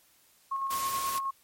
sine tone with tremolo, 1085 Hz, C#6, 37 cents flat, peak -28 dBFS, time 0.51-1.31 s, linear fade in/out 10 ms, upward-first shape square, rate 9.4 Hz, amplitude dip 30%
white noise, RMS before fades -36 dBFS, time 0.7-1.19 s, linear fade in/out 10 ms
effects white hiss -63 dBFS RMS until 1.43 s + MP3 64 kbps

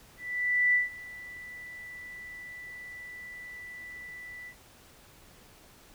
sine tone with ADSR envelope, 1975.5 Hz, B6, in tune, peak -20 dBFS, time 0.17-4.55 s, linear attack 570 ms, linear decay 150 ms, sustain -21 dB, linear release 76 ms, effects pink hiss -56 dBFS RMS until 5.94 s

